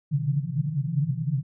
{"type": "band-pass noise", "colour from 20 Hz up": "pink", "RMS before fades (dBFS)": -26, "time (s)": [0.11, 1.43], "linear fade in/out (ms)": 20, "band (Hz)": [130, 160], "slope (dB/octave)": 96, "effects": []}